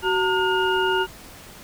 sine tone cluster, 376.1 / 912 / 1432 / 2846 Hz, F#4 / A#5 / F6 / F7, +28 / -38 / +43 / +32 cents, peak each -22 / -24 / -24 / -28 dBFS, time 0.02-1.07 s, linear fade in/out 50 ms, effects pink hiss -43 dBFS RMS until 1.63 s

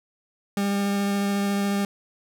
40% pulse tone with vibrato, 200.3 Hz, G3, 38 cents sharp, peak -21 dBFS, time 0.57-1.85 s, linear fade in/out 2 ms, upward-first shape sine, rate 14 Hz, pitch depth 9 cents each way, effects none

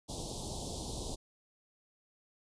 pink band-stop noise, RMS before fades -40 dBFS, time 0.08-1.16 s, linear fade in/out 20 ms, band 910 to 3400 Hz, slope 48 dB/octave, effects resampled to 22050 Hz

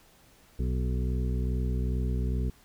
harmonic tone with a mistuned harmonic, 62.4 Hz, B1, 19 cents sharp, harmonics 1 / 2 / 3 / 4 / 6 / 7, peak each -27 / -33 / -37 / -39 / -43 / -44 dBFS, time 0.59-2.5 s, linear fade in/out 5 ms, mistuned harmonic 6, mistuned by -27 cents, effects pink hiss -59 dBFS RMS until 2.64 s

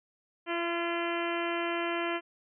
harmonic tone with a mistuned harmonic, 341.8 Hz, F4, 37 cents flat, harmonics 1 / 2 / 3 / 4 / 5 / 6 / 7 / 8 / 9, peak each -33 / -36 / -38 / -39 / -40 / -41 / -41 / -42 / -43 dBFS, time 0.46-2.21 s, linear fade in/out 50 ms, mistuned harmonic 2, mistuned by -17 cents, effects none

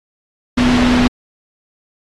sine tone in noise, 246.9 Hz, B3, in tune, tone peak -11 dBFS, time 0.57-1.08 s, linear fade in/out 10 ms, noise pink, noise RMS -17 dBFS, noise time 0.57-1.08 s, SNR +3 dB, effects low-pass 4000 Hz 12 dB/octave + AAC 32 kbps

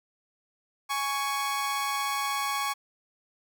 sawtooth tone pair together, 831 / 1113.5 Hz, G#5 / C#6, +1 / +7 cents, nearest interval perfect fourth, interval 506 cents, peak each -29 / -25 dBFS, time 0.89-2.74 s, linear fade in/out 20 ms, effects none

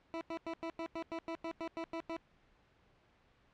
20% pulse tone bursts, 329.6 Hz, E4, in tune, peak -33 dBFS, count 13, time 0.14-2.166 s, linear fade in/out 0 ms, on 70 ms, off 93 ms, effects pink hiss -69 dBFS RMS until 3.53 s + low-pass 3000 Hz 12 dB/octave

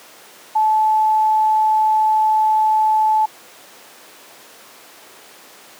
sine tone, 867 Hz, A5, 26 cents flat, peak -12 dBFS, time 0.55-3.26 s, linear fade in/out 10 ms, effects pink hiss -42 dBFS RMS until 5.79 s + high-pass 400 Hz 12 dB/octave

